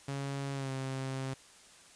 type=tone with pitch glide; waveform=sawtooth; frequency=138.59 to 133.1 Hz; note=C#3 to C3; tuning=0 to +30 cents; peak=-31 dBFS; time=0.08-1.34 s; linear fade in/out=5 ms; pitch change=-70 cents; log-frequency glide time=0.53-0.71 s; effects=white hiss -57 dBFS RMS until 1.95 s + resampled to 22050 Hz